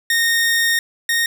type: tone pair in turn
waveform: sawtooth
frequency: 1847 / 1853.5 Hz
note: A#6 / A#6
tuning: -16 / -10 cents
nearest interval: unison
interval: 6 cents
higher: second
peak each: -11 / -12 dBFS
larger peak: first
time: 0.1-0.79 / 1.09-1.26 s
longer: first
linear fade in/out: 2 ms
effects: none